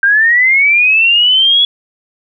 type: linear sweep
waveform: sine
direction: up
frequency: 1568 to 3390 Hz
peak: -6 dBFS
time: 0.03-1.65 s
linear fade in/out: 2 ms
effects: none